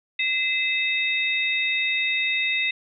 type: tone cluster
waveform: sine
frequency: 2051 / 2611 / 3720 Hz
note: C7 / E7 / A#7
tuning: -35 / -17 / -4 cents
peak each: -25 / -24 / -28 dBFS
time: 0.19-2.71 s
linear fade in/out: 5 ms
effects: none